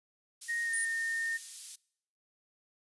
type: high-pass noise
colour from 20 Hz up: white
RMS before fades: -44 dBFS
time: 0.41-1.76 s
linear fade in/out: 10 ms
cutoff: 4400 Hz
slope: 12 dB/octave
type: tone with pitch glide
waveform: sine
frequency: 1864.7 to 1829.5 Hz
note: A#6 to A#6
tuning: 0 to -33 cents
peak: -31 dBFS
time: 0.48-1.38 s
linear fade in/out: 20 ms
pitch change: -33 cents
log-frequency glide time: 0.64-0.72 s
type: tone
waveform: sine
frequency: 9397 Hz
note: D9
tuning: in tune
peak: -33 dBFS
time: 0.73-0.85 s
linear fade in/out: 5 ms
effects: noise-tail reverb RT60 0.7 s tail -24 dB re dry + resampled to 24000 Hz